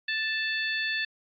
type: harmonic tone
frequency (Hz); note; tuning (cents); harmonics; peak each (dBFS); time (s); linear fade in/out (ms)
880; A5; 0; 2 / 3 / 4 / 5; -29 / -33 / -35 / -37; 0.08-1.05; 5
effects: AAC 48 kbps